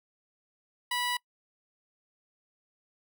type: tone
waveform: 15% pulse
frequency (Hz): 980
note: B5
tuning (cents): -14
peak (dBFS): -22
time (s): 0.91-1.17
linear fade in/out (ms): 5
effects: noise-tail reverb RT60 0.1 s tail -25 dB re dry